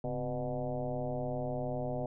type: tone with frequency modulation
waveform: sine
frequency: 375.6 Hz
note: F#4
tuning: 26 cents sharp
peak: -32 dBFS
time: 0.04-2.06 s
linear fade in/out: 2 ms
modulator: 119 Hz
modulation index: 2.9
effects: none